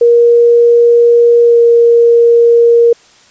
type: tone with pitch glide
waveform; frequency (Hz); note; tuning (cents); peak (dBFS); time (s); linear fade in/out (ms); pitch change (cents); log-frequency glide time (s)
sine; 472.6 to 469.1; A#4 to A#4; +24 to +11; -3; 0.01-2.93; 5; -13; 1.43-1.59
effects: white hiss -44 dBFS RMS until 3.3 s + resampled to 16000 Hz

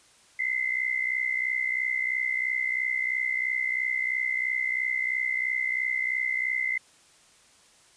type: tone pair together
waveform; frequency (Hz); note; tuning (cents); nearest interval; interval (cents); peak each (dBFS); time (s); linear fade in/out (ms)
sine; 2037 / 2100; C7 / C7; -47 / +6; minor second; 53; -27 / -29; 0.39-6.78; 5
effects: white hiss -58 dBFS RMS until 7.96 s + resampled to 22050 Hz

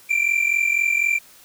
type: tone pair together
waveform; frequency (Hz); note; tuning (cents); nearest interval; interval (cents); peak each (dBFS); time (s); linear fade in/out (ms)
triangle; 2334 / 2378; D7 / D7; -11 / +21; unison; 32; -19 / -18; 0.09-1.19; 20
effects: white hiss -49 dBFS RMS until 1.44 s

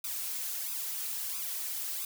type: noise with flanger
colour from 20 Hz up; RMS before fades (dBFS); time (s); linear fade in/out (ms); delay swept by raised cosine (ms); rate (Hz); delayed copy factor
blue; -36; 0.04-2.05; 2; 0.8 to 4.1; 1.5; +0.95
effects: none

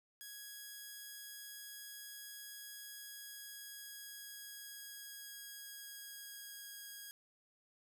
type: tone with pitch glide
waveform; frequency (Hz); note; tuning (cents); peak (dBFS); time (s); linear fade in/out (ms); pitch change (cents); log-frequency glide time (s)
5% pulse; 1661.2 to 1644; G#6 to G#6; 0 to -18; -38; 0.21-7.11; 0; -18; 2.92-6.76
effects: 13-bit

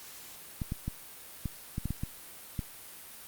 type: clicks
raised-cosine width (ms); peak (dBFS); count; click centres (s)
5; -20; 9; 0.618 / 0.721 / 0.88 / 1.457 / 1.781 / 1.856 / 1.906 / 2.035 / 2.592
effects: white hiss -48 dBFS RMS until 3.27 s + Opus 48 kbps

